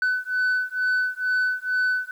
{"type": "beating tone pair", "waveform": "sine", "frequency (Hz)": [1502, 1504.2], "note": ["F#6", "F#6"], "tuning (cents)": [26, 28], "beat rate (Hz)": 2.2, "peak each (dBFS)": -22, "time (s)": [0.02, 2.11], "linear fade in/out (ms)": 2, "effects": ["tanh soft clip ceiling -18 dBFS", "9-bit"]}